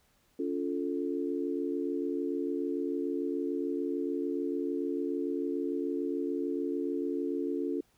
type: chord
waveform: sine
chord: Db augmented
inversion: none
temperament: equal with one note detuned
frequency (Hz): 282.4 / 349.2 / 440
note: Db4 / F4 / A4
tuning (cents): +32 / 0 / 0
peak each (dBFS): -33 / -34 / -36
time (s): 0.39-7.81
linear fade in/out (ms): 5
effects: pink hiss -69 dBFS RMS until 7.97 s